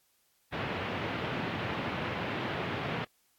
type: band-pass noise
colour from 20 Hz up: pink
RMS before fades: -35 dBFS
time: 0.52-3.05 s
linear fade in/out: 10 ms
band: 100 to 3000 Hz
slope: 24 dB/octave
effects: white hiss -71 dBFS RMS until 3.38 s + AAC 64 kbps